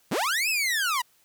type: linear two-way sweep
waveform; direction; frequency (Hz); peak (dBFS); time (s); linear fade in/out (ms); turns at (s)
sawtooth; up then down; 118.6 to 2661 to 929; -20; 0.11-1.02; 10; 0.49
effects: white hiss -63 dBFS RMS until 1.24 s